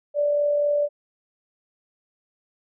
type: tone with amplitude modulation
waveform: sine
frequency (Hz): 584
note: D5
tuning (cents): -10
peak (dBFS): -17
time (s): 0.14-0.89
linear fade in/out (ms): 50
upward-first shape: sine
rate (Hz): 44.1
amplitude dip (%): 30
effects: none